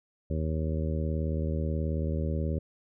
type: harmonic tone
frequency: 78.5 Hz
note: D#2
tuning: 16 cents sharp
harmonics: 1 / 2 / 3 / 4 / 5 / 6 / 7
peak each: -29 / -33 / -37 / -41 / -40 / -42 / -40 dBFS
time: 0.3-2.59 s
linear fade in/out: 5 ms
effects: none